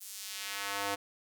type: tone with high-pass filter sweep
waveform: square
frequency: 100.2 Hz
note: G2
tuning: 38 cents sharp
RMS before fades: -38 dBFS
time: 0-0.96 s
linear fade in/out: 20 ms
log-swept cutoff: 9300 to 530 Hz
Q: 0.8
effects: none